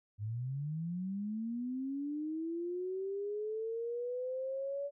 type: linear sweep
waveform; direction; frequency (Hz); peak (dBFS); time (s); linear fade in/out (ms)
sine; up; 100.2 to 573; -35; 0.18-4.91; 50
effects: none